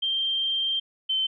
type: tone pair in turn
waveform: sine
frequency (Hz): 3162 / 3086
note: G7 / G7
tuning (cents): +14 / -28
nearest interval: unison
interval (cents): 42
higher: first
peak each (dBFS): -23 / -22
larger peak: second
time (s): 0.02-0.8 / 1.09-1.27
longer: first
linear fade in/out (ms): 10
effects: none